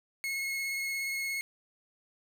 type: tone with vibrato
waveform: 40% pulse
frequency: 2174 Hz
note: C#7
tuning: 34 cents flat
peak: -31 dBFS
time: 0.24-1.41 s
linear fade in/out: 0 ms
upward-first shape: triangle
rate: 17 Hz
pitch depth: 17 cents each way
effects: none